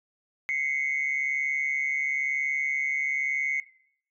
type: tone pair together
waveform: sine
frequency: 2056 / 2197 Hz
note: C7 / C#7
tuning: -31 / -16 cents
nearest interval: minor second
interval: 115 cents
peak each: -27 dBFS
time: 0.49-3.6 s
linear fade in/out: 0 ms
effects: noise-tail reverb RT60 0.6 s tail -18 dB re dry + tanh soft clip ceiling -19 dBFS